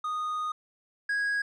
triangle tone pair in turn, 1237 / 1651.2 Hz, D#6 / G#6, -10 / -10 cents, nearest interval perfect fourth, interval 500 cents, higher second, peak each -27 / -24 dBFS, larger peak second, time 0.04-0.52 / 1.09-1.42 s, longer first, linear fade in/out 5 ms, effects resampled to 24000 Hz

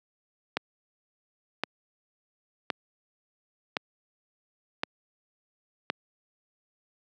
click train, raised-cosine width 0.3 ms, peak -10 dBFS, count 6, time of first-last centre 0.57-5.9 s, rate 0.938 Hz, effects high-pass 200 Hz 12 dB/octave

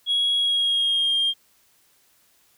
sine tone with pitch glide, 3322 to 3211 Hz, G#7 to G7, 0 to +41 cents, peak -17 dBFS, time 0.06-1.34 s, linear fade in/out 50 ms, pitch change -59 cents, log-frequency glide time 0.37-1.16 s, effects tanh soft clip ceiling -16 dBFS + white hiss -61 dBFS RMS until 2.57 s

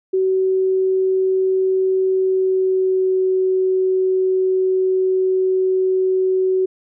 sine tone with pitch glide, 377.8 to 375 Hz, F#4 to F#4, +36 to +23 cents, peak -14 dBFS, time 0.13-6.66 s, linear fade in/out 10 ms, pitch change -13 cents, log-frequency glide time 2.08-3.19 s, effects none

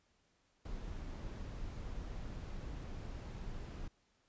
brown noise, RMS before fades -44 dBFS, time 0.65-3.88 s, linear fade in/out 5 ms, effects pink hiss -75 dBFS RMS until 4.28 s + resampled to 16000 Hz

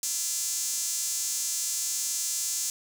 sawtooth tone with high-pass filter, 340.5 Hz, F4, 44 cents flat, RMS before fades -30 dBFS, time 0.03-2.7 s, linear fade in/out 2 ms, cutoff 6700 Hz, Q 2.5, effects none

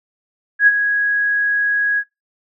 sine tone with ADSR envelope, 1659 Hz, G#6, 2 cents flat, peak -5 dBFS, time 0.59-2.04 s, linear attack 80 ms, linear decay 37 ms, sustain -9 dB, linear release 57 ms, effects noise-tail reverb RT60 0.2 s tail -21 dB re dry

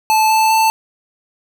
square tone with pitch steps, 872 / 878.6 / 885.2 Hz, A5 / A5 / A5, -16 / -3 / +10 cents, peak -11 dBFS, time 0.1-0.7 s, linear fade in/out 0 ms, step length 200 ms, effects none

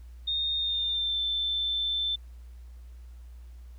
sine tone with pitch glide, 3675 to 3542 Hz, A#7 to A7, -25 to +11 cents, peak -26 dBFS, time 0.27-2.16 s, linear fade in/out 10 ms, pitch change -64 cents, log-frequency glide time 0.57-1.2 s, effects added 60 Hz sine -43 dBFS peak until 3.78 s + pink hiss -66 dBFS RMS until 3.78 s

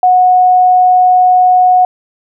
sine tone, 732 Hz, F#5, 19 cents flat, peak -4 dBFS, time 0.03-1.85 s, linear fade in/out 2 ms, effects none

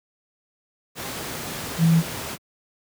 sine tone in noise, 164.81 Hz, E3, in tune, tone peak -13 dBFS, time 1.78-2.03 s, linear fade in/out 50 ms, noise pink, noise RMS -31 dBFS, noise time 0.95-2.38 s, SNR +15 dB, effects high-pass 100 Hz 12 dB/octave

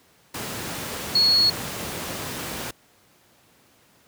sine tone in noise, 4340 Hz, C#8, 37 cents flat, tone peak -15 dBFS, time 1.15-1.5 s, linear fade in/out 5 ms, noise pink, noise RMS -31 dBFS, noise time 0.34-2.71 s, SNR +13 dB, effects pink hiss -58 dBFS RMS until 4.07 s + high-pass 100 Hz 12 dB/octave

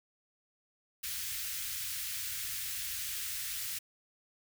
white band-stop noise, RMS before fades -38 dBFS, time 1.03-3.79 s, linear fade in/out 10 ms, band 120 to 1600 Hz, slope 24 dB/octave, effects none

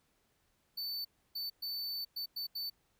square tone bursts at uneven times, 4521 Hz, C#8, 33 cents sharp, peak -37 dBFS, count 6, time 0.77-1.05 / 1.35-1.5 / 1.62-2.05 / 2.16-2.26 / 2.36-2.47 / 2.55-2.7 s, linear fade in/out 10 ms, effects pink hiss -75 dBFS RMS until 2.99 s

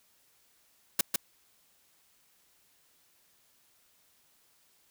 white noise with echo, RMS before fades -24 dBFS, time 0.99-1.01 s, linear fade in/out 5 ms, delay 150 ms, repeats 1, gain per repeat -3 dB, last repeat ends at 1.16 s, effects white hiss -67 dBFS RMS until 4.9 s

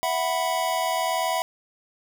square chord, E suspended second, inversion none, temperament equal, 659.3 / 740 / 987.8 Hz, E5 / F#5 / B5, 0 / 0 / 0 cents, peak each -28 dBFS, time 0.03-1.42 s, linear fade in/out 0 ms, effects none

